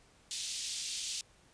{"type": "band-pass noise", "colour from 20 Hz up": "pink", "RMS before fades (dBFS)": -39, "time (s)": [0.31, 1.21], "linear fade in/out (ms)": 0, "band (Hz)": [3300, 8700], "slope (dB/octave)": 24, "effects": ["pink hiss -64 dBFS RMS until 1.53 s", "resampled to 22050 Hz"]}